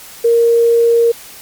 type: tone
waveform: sine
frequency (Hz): 466.2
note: A#4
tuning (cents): 0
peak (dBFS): -7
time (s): 0.24-1.12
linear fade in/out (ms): 10
effects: white hiss -35 dBFS RMS until 1.41 s + MP3 96 kbps